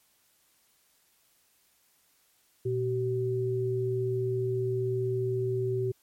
sine tone pair together, 120 / 381 Hz, B2 / G4, -49 / -49 cents, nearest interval octave + minor sixth, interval 2000 cents, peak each -30 / -28 dBFS, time 2.65-5.92 s, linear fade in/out 10 ms, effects white hiss -67 dBFS RMS until 6.02 s + MP3 64 kbps

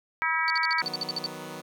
harmonic tone, 323 Hz, E4, 35 cents flat, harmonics 3 / 4 / 5 / 6 / 7, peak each -30 / -30 / -30 / -30 / -30 dBFS, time 0.22-0.82 s, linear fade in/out 0 ms
sine tone bursts, 4531 Hz, C#8, 37 cents sharp, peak -26 dBFS, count 11, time 0.48-1.261 s, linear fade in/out 0 ms, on 21 ms, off 55 ms
10% pulse chord, B major, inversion first, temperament equal, 155.56 / 185 / 246.9 Hz, D#3 / F#3 / B3, 0 / 0 / 0 cents, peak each -33 dBFS, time 0.81-1.62 s, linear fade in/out 20 ms
effects none

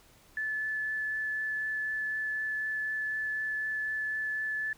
sine tone with vibrato, 1735 Hz, A6, 25 cents flat, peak -30 dBFS, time 0.37-4.73 s, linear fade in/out 2 ms, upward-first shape triangle, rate 4 Hz, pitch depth 8 cents each way, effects pink hiss -60 dBFS RMS until 4.77 s

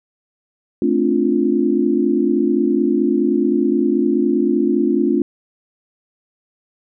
sine chord, D minor seventh, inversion second, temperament equal with one note detuned, 220 / 264.1 / 293.7 / 349.2 Hz, A3 / C4 / D4 / F4, 0 / +16 / 0 / 0 cents, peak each -20 / -19 / -19 / -18 dBFS, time 0.82-5.22 s, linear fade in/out 2 ms, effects none

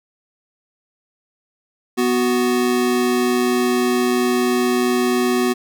square tone pair together, 246.9 / 370 Hz, B3 / F#4, 0 / 0 cents, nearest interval perfect fifth, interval 700 cents, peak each -19 dBFS, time 1.97-5.54 s, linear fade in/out 20 ms, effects none

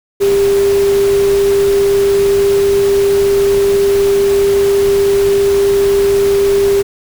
sine tone in noise, 397.9 Hz, G4, 26 cents sharp, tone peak -8 dBFS, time 0.2-6.83 s, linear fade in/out 20 ms, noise pink, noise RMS -24 dBFS, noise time 0.2-6.83 s, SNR +13 dB, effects none

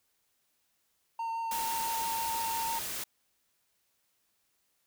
triangle tone with vibrato, 912 Hz, A#5, 38 cents flat, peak -30 dBFS, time 1.19-2.79 s, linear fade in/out 5 ms, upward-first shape triangle, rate 6 Hz, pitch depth 12 cents each way
white noise, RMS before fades -37 dBFS, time 1.51-3.04 s, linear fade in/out 5 ms
effects white hiss -75 dBFS RMS until 4.86 s

